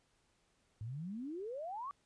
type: exponential sweep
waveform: sine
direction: up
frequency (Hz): 102.5 to 1174.7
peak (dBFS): -40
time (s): 0.81-1.91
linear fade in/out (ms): 0
effects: pink hiss -75 dBFS RMS until 2.05 s + resampled to 22050 Hz